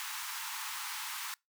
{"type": "high-pass noise", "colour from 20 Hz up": "pink", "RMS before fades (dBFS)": -40, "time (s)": [0, 1.34], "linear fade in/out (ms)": 0, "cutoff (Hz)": 840, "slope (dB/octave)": 96, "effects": ["noise-tail reverb RT60 0.2 s tail -25 dB re dry"]}